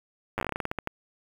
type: slowing click train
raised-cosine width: 0.5 ms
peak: -14 dBFS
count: 15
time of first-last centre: 0.38-0.874 s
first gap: 9 ms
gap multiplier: 1.19
effects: 7-bit